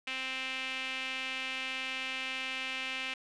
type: tone with band-pass filter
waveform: sawtooth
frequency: 261.6 Hz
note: C4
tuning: in tune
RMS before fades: -37 dBFS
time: 0.07-3.14 s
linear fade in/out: 5 ms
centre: 2600 Hz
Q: 3.8
effects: resampled to 22050 Hz + 9-bit

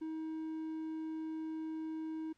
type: tone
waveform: triangle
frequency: 317.2 Hz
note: D#4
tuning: 33 cents sharp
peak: -36 dBFS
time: 0.01-2.33 s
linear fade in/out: 10 ms
effects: pink hiss -75 dBFS RMS until 2.37 s + low-pass 7000 Hz 12 dB/octave

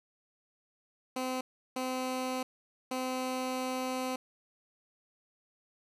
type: tone bursts at uneven times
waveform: 15% pulse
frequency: 257.1 Hz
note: C4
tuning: 30 cents flat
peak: -26 dBFS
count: 3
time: 1.16-1.41 / 1.76-2.43 / 2.91-4.16 s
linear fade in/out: 5 ms
effects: resampled to 32000 Hz

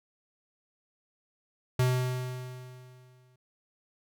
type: tone with exponential decay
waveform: square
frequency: 126.7 Hz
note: B2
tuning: 45 cents sharp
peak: -22 dBFS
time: 1.79-3.36 s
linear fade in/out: 5 ms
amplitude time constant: 340 ms
effects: none

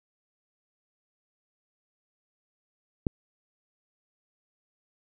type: click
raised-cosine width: 3 ms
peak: -12 dBFS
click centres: 3.068 s
effects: none

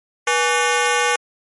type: ring-modulated tone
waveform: 15% pulse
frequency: 659.3 Hz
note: E5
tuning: in tune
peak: -6 dBFS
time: 0.27-1.16 s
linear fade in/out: 5 ms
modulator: 175 Hz
effects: MP3 48 kbps

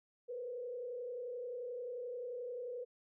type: tone with frequency modulation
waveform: sine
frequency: 490.7 Hz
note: B4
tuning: 11 cents flat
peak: -40 dBFS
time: 0.28-2.85 s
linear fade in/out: 20 ms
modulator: 31.4 Hz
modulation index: 0.74
effects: none

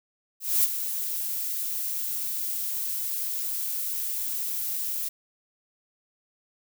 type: noise with ADSR envelope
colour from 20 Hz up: violet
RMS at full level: -20 dBFS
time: 0.4-5.09 s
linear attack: 240 ms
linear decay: 26 ms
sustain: -10 dB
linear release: 10 ms
effects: none

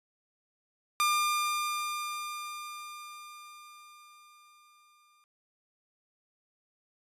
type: tone with exponential decay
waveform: sawtooth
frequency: 1201 Hz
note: D6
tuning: 38 cents sharp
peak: -20 dBFS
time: 1-5.24 s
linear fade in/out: 0 ms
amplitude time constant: 920 ms
effects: resampled to 32000 Hz

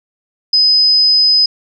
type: tone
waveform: sine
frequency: 5030 Hz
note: D#8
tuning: 18 cents sharp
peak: -7 dBFS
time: 0.53-1.46 s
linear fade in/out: 5 ms
effects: none

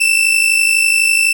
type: tone pair together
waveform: 40% pulse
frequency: 2637 / 2689 Hz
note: E7 / E7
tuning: 0 / +34 cents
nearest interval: unison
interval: 34 cents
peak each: -12 dBFS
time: 0-1.33 s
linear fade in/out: 10 ms
effects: none

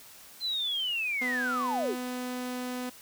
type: linear sweep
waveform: sine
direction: down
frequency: 4134 to 291.7 Hz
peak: -28 dBFS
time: 0.4-1.96 s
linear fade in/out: 50 ms
type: tone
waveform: sawtooth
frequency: 250 Hz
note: B3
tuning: 21 cents sharp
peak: -29 dBFS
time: 1.21-2.9 s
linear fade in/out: 10 ms
effects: white hiss -51 dBFS RMS until 3.01 s

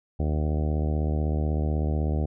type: harmonic tone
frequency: 76.1 Hz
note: D#2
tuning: 38 cents flat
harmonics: 1 / 2 / 3 / 4 / 5 / 6 / 7 / 8 / 9 / 10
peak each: -24 / -30 / -34 / -36 / -38 / -40 / -41 / -42 / -43 / -44 dBFS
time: 0.19-2.26 s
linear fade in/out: 10 ms
effects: none

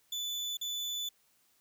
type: tone with dropouts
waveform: 35% pulse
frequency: 3487 Hz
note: A7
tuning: 16 cents flat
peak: -32 dBFS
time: 0.12-1.09 s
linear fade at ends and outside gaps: 5 ms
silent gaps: 0.571-0.612 s
effects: white hiss -70 dBFS RMS until 1.6 s

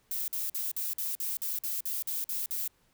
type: noise bursts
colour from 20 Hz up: violet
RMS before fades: -33 dBFS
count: 12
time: 0.11-2.678 s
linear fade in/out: 2 ms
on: 170 ms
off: 48 ms
effects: pink hiss -69 dBFS RMS until 2.93 s

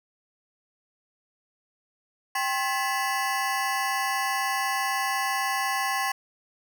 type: ring-modulated tone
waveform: 25% pulse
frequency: 926 Hz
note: A#5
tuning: 12 cents flat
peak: -18 dBFS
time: 2.35-6.12 s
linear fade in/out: 5 ms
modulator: 140 Hz
effects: none

